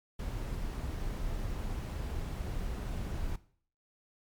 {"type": "noise", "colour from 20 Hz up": "brown", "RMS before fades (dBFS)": -36, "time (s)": [0.19, 3.36], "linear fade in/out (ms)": 5, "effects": ["noise-tail reverb RT60 0.5 s tail -17 dB re dry", "MP3 96 kbps"]}